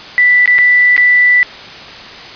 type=tone with dropouts; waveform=sine; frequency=1975.5 Hz; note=B6; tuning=in tune; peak=-5 dBFS; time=0.18-1.43 s; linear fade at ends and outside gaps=0 ms; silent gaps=0.458-0.476 / 0.583-0.587 / 0.965-0.978 s; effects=white hiss -30 dBFS RMS until 2.35 s + resampled to 11025 Hz